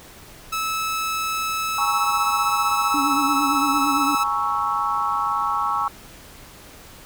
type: tone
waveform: sawtooth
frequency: 1303 Hz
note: E6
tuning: 20 cents flat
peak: -19 dBFS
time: 0.52-4.24 s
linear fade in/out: 10 ms
type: chord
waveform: sine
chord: A# half-diminished seventh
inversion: third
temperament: equal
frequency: 830.6 / 932.3 / 1108.7 / 1318.5 Hz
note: G#5 / A#5 / C#6 / E6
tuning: 0 / 0 / 0 / 0 cents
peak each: -27 / -29 / -23 / -25 dBFS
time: 1.78-5.88 s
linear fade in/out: 2 ms
type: tone with vibrato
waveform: sine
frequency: 284.2 Hz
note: C#4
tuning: 43 cents sharp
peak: -23 dBFS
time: 2.94-4.15 s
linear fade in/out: 2 ms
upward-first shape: sine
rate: 8.8 Hz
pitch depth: 63 cents each way
effects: pink hiss -44 dBFS RMS until 7.05 s